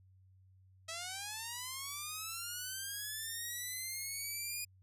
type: linear sweep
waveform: 5% pulse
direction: up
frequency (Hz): 641 to 2459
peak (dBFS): -29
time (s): 0.88-4.65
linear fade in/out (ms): 10
effects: added 94 Hz sine -61 dBFS peak until 4.82 s + resampled to 32000 Hz